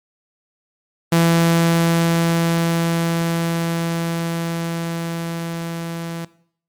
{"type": "tone with level ramp", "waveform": "sawtooth", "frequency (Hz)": 167.3, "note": "E3", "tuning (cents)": 26, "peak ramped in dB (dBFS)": [-8, -22], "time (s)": [1.12, 6.25], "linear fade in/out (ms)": 5, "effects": ["noise-tail reverb RT60 0.6 s tail -19 dB re dry", "MP3 96 kbps"]}